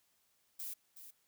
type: noise with echo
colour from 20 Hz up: violet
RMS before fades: -43 dBFS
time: 0.59-0.74 s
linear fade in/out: 10 ms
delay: 370 ms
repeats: 1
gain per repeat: -10 dB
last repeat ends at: 1.11 s
effects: white hiss -75 dBFS RMS until 1.27 s